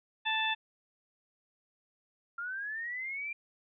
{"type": "harmonic tone", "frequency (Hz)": 880, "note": "A5", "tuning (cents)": 0, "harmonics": [1, 2, 3, 4], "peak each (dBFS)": [-34, -34, -34, -34], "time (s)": [0.25, 0.55], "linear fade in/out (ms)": 20}
{"type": "linear sweep", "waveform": "sine", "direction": "up", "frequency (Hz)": [1376, 2388], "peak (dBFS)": -35, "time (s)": [2.38, 3.33], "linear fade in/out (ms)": 5}
{"effects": []}